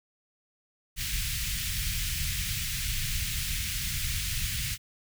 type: band-stop noise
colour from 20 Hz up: pink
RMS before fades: -31 dBFS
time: 0.96-4.78 s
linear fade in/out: 50 ms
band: 140 to 2000 Hz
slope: 24 dB/octave
effects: none